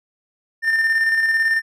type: tone with tremolo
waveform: triangle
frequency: 1800 Hz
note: A6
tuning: 39 cents sharp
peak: -12 dBFS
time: 0.62-1.62 s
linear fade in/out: 50 ms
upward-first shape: square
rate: 18 Hz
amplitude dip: 35%
effects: none